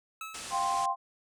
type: tone with exponential decay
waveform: 25% pulse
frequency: 1300 Hz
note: E6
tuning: 24 cents flat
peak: -32 dBFS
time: 0.21-0.77 s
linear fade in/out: 2 ms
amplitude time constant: 120 ms
type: low-pass noise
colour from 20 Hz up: white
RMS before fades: -42 dBFS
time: 0.34-0.86 s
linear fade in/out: 5 ms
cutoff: 9600 Hz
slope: 48 dB/octave
type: chord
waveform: sine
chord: F suspended second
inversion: none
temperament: just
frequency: 698.5 / 785.8 / 1047.7 Hz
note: F5 / G5 / C6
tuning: 0 / +4 / +2 cents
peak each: -35 / -31 / -29 dBFS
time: 0.5-0.96 s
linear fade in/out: 50 ms
effects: none